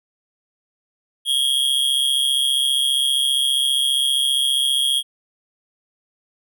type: tone with amplitude modulation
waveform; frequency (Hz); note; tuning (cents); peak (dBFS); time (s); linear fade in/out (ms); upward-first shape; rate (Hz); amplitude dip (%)
square; 3269; G#7; -28; -14; 1.25-5.03; 50; sine; 135; 70
effects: none